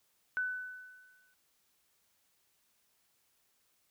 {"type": "tone with exponential decay", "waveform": "sine", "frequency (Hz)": 1500, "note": "F#6", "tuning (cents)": 23, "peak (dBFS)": -29, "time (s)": [0.37, 1.34], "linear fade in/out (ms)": 0, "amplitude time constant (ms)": 210, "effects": ["white hiss -74 dBFS RMS until 3.9 s"]}